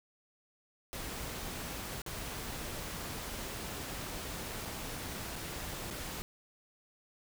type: noise with dropouts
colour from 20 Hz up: pink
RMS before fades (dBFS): -41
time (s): 0.93-6.22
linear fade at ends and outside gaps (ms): 0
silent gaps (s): 2.018-2.063 / 4.652-4.656 / 5.357-5.361 / 5.903-5.909
effects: none